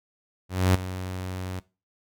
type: tone with ADSR envelope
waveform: sawtooth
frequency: 92.5 Hz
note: F#2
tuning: in tune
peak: -12 dBFS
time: 0.49-1.6 s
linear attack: 260 ms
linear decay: 6 ms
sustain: -15 dB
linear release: 12 ms
effects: noise-tail reverb RT60 0.3 s tail -20 dB re dry